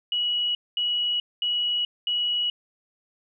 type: tone bursts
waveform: sine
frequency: 2922 Hz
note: F#7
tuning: 22 cents flat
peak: -22 dBFS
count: 4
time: 0.12-2.5 s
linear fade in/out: 2 ms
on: 430 ms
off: 220 ms
effects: none